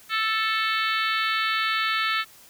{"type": "harmonic tone with a mistuned harmonic", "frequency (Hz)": 440, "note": "A4", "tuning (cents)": 0, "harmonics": [3, 4, 5, 6, 7, 8, 9, 10], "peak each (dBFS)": [-26, -28, -30, -32, -33, -34, -35, -36], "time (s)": [0.09, 2.25], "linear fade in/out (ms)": 50, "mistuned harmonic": 9, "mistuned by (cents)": -36, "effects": ["white hiss -51 dBFS RMS until 2.49 s"]}